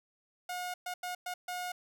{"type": "tone bursts at uneven times", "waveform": "sawtooth", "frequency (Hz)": 720, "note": "F#5", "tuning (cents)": -47, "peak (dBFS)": -32, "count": 5, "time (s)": [[0.49, 0.74], [0.86, 0.94], [1.03, 1.15], [1.26, 1.34], [1.48, 1.72]], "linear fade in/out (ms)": 5, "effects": []}